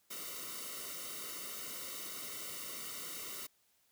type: noise with comb filter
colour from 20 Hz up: white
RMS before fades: -44 dBFS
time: 0.1-3.47 s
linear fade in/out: 10 ms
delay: 1.2 ms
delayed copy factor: -0.9
effects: white hiss -73 dBFS RMS until 3.91 s